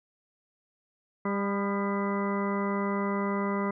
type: harmonic tone with a mistuned harmonic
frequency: 199.5 Hz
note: G3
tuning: 31 cents sharp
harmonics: 1 / 2 / 3 / 4 / 5 / 6 / 7 / 8 / 10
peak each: -29 / -33 / -37 / -46 / -35 / -37 / -45 / -49 / -40 dBFS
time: 1.25-3.71 s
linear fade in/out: 5 ms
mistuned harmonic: 6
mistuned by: +32 cents
effects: none